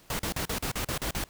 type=noise bursts; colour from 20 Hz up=pink; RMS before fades=-31 dBFS; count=9; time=0.1-1.24 s; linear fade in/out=2 ms; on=92 ms; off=39 ms; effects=pink hiss -57 dBFS RMS until 1.29 s